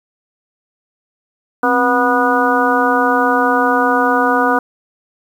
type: harmonic tone with a mistuned harmonic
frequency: 244.7 Hz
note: B3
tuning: 16 cents flat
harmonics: 1 / 2 / 3 / 4 / 5 / 6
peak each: -18 / -18 / -18 / -18 / -18 / -18 dBFS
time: 1.63-4.59 s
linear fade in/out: 5 ms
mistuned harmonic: 1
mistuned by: +130 cents
effects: 7-bit